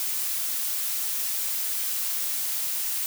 blue noise, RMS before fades -28 dBFS, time 0-3.06 s, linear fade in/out 0 ms, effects none

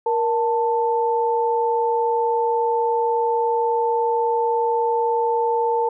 sine tone pair together, 469.1 / 885.5 Hz, A#4 / A5, +11 / +11 cents, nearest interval major seventh, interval 1100 cents, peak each -20 dBFS, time 0.06-5.89 s, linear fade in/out 5 ms, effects none

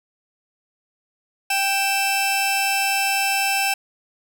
sawtooth tone pair together, 784 / 2648 Hz, G5 / E7, 0 / +7 cents, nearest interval octave + major sixth, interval 2107 cents, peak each -18 dBFS, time 1.5-3.74 s, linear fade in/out 5 ms, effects none

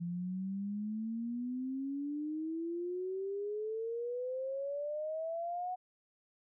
sine exponential sweep, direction up, 170 to 740 Hz, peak -35 dBFS, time 0-5.76 s, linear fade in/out 20 ms, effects none

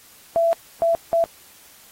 sine tone bursts at uneven times, 669 Hz, E5, 25 cents sharp, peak -15 dBFS, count 3, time 0.36-0.53 / 0.82-0.95 / 1.13-1.24 s, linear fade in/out 0 ms, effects white hiss -49 dBFS RMS until 1.91 s + AAC 48 kbps

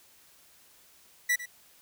45% pulse tone with echo, 1956 Hz, B6, 17 cents flat, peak -23 dBFS, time 1.29-1.36 s, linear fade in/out 10 ms, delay 100 ms, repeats 1, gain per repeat -14 dB, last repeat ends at 1.46 s, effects white hiss -59 dBFS RMS until 1.81 s

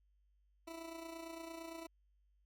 20% pulse tone with amplitude modulation, 329.6 Hz, E4, in tune, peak -39 dBFS, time 0.67-1.87 s, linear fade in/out 10 ms, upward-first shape sine, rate 28.8 Hz, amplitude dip 55%, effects added 50 Hz sine -70 dBFS peak until 2.45 s

